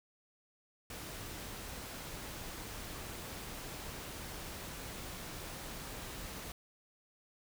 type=noise; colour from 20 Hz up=pink; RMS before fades=-45 dBFS; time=0.9-6.52 s; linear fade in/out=2 ms; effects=none